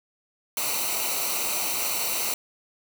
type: noise with comb filter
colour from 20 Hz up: white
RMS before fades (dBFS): -27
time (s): 0.57-2.34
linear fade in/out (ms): 2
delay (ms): 0.59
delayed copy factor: -0.75
effects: none